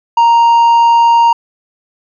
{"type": "tone", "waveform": "triangle", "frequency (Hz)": 932.3, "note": "A#5", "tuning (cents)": 0, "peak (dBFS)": -3, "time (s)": [0.17, 1.33], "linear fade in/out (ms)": 5, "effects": ["resampled to 16000 Hz"]}